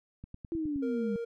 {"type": "click train", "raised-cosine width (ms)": 5, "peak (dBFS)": -31, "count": 6, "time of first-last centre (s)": [0.24, 0.76], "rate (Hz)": 9.62}
{"type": "linear sweep", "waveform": "sine", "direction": "down", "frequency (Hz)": [336.8, 196], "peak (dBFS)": -30, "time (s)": [0.52, 1.16], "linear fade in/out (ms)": 0}
{"type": "tone", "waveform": "triangle", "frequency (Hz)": 466.2, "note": "A#4", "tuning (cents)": 0, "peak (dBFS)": -31, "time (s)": [0.82, 1.25], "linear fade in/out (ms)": 10}
{"effects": []}